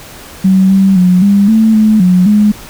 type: tone with pitch steps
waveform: sine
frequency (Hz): 189.8 / 193.3 / 181.1 / 200.5 / 221.1 / 216.1 / 181.5 / 209.5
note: F#3 / G3 / F#3 / G3 / A3 / A3 / F#3 / G#3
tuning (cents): +44 / -24 / -37 / +39 / +9 / -31 / -33 / +15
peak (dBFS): -4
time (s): 0.44-2.52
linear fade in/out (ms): 10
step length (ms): 260
effects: pink hiss -32 dBFS RMS until 2.69 s